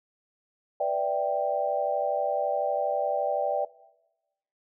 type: chord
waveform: sine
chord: E minor seventh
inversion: second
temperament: equal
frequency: 493.9 / 587.3 / 659.3 / 784 Hz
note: B4 / D5 / E5 / G5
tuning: 0 / 0 / 0 / 0 cents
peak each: -33 / -27 / -31 / -29 dBFS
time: 0.8-3.65 s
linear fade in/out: 5 ms
effects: noise-tail reverb RT60 1.0 s tail -20 dB re dry